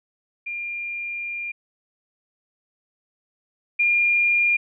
sine tone pair in turn, 2400 / 2409 Hz, D7 / D7, +37 / +43 cents, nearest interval unison, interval 6 cents, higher second, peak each -27 / -16 dBFS, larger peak second, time 0.46-1.52 / 3.79-4.57 s, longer first, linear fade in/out 10 ms, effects none

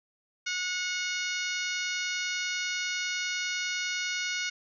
harmonic tone with a mistuned harmonic, 730 Hz, F#5, 24 cents flat, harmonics 2 / 3 / 4 / 5 / 6 / 7 / 8 / 9, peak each -35 / -34 / -38 / -40 / -40 / -41 / -40 / -43 dBFS, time 0.46-4.5 s, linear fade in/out 10 ms, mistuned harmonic 4, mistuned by -27 cents, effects none

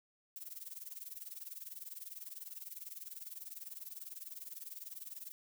violet noise with tremolo, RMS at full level -44 dBFS, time 0.36-5.32 s, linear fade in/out 0 ms, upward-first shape triangle, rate 20 Hz, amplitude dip 95%, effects none

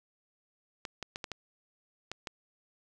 clicks, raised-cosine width 0.2 ms, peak -20 dBFS, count 7, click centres 0.852 / 1.027 / 1.159 / 1.242 / 1.317 / 2.116 / 2.272 s, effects none

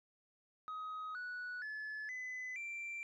sine tone with pitch steps, 1261 / 1473.8 / 1722.6 / 2013 / 2353 Hz, D#6 / F#6 / A6 / B6 / D7, +23 / -7 / -37 / +33 / +3 cents, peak -39 dBFS, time 0.68-3.03 s, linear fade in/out 0 ms, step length 470 ms, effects tanh soft clip ceiling -40 dBFS

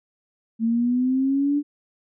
sine linear sweep, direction up, 223.5 to 293.7 Hz, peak -18 dBFS, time 0.59-1.63 s, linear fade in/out 50 ms, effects none

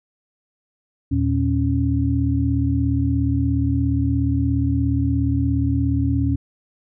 sine tone cluster, 80.3 / 117.3 / 275.4 Hz, E2 / A#2 / C#4, -45 / +11 / -11 cents, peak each -21 dBFS, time 1.11-6.36 s, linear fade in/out 10 ms, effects none

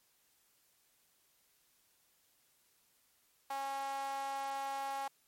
sawtooth tone with high-pass filter, 273.8 Hz, C#4, 21 cents flat, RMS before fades -39 dBFS, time 3.5-5.08 s, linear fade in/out 5 ms, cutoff 840 Hz, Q 5, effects white hiss -72 dBFS RMS until 5.27 s + MP3 64 kbps

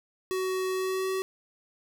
square tone with pitch glide, 374.4 to 379.4 Hz, F#4 to F#4, +20 to +43 cents, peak -28 dBFS, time 0.31-1.22 s, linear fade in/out 0 ms, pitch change +23 cents, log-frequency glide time 0.73-1.1 s, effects none

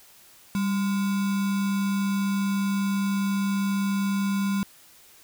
sine tone with sample-and-hold, 197.3 Hz, G3, 11 cents sharp, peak -22 dBFS, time 0.55-4.63 s, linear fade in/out 0 ms, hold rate 1225 Hz, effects white hiss -53 dBFS RMS until 5.23 s

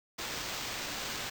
white noise with sample-and-hold, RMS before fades -38 dBFS, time 0.18-1.3 s, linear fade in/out 10 ms, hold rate 11025 Hz, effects none

